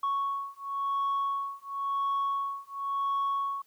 sine beating tone pair, 1108.7 / 1109.65 Hz, C#6 / C#6, 0 / +1 cents, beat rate 0.95 Hz, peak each -30 dBFS, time 0.03-3.62 s, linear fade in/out 5 ms, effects tanh soft clip ceiling -24 dBFS + white hiss -67 dBFS RMS until 3.66 s

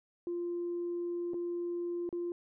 sine tone with dropouts, 347.5 Hz, F4, 9 cents flat, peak -32 dBFS, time 0.27-2.32 s, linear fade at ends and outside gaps 1 ms, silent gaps 1.335-1.342 / 2.091-2.127 s, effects tanh soft clip ceiling -29 dBFS

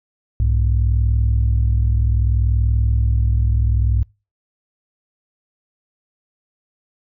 sine tone pair together, 63.2 / 103.83 Hz, B1 / G#2, +41 / 0 cents, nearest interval major sixth, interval 859 cents, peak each -14 / -17 dBFS, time 0.4-4.03 s, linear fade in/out 0 ms, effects noise-tail reverb RT60 0.3 s tail -26 dB re dry + tanh soft clip ceiling -8 dBFS

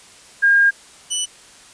sine / 10% pulse tone pair in turn, 1616 / 2971 Hz, G#6 / F#7, -48 / +6 cents, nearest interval major seventh, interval 1054 cents, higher second, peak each -10 dBFS, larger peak neither, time 0.42-0.71 / 1.1-1.26 s, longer first, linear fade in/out 20 ms, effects white hiss -45 dBFS RMS until 1.73 s + resampled to 22050 Hz

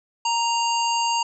harmonic tone, 932.3 Hz, A#5, in tune, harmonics 1 / 3 / 5 / 7 / 8, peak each -21 / -27 / -30 / -33 / -34 dBFS, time 0.25-1.23 s, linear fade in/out 5 ms, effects none

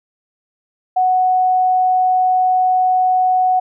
sine tone, 740 Hz, F#5, in tune, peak -11 dBFS, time 0.96-3.6 s, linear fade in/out 10 ms, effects none

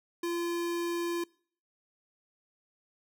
square tone, 343.1 Hz, F4, 31 cents flat, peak -31 dBFS, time 0.23-1.24 s, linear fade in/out 5 ms, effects noise-tail reverb RT60 0.5 s tail -24 dB re dry

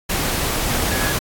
sine tone in noise, 1680 Hz, G#6, 19 cents sharp, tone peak -26 dBFS, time 0.91-1.13 s, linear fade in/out 10 ms, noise pink, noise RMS -21 dBFS, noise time 0.09-1.19 s, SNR -8 dB, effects AAC 64 kbps

